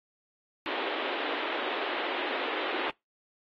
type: band-pass noise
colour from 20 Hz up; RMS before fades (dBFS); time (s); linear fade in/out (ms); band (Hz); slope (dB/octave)
pink; -33; 0.66-2.9; 0; 300 to 3600; 48
effects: noise-tail reverb RT60 0.2 s tail -25 dB re dry + AAC 32 kbps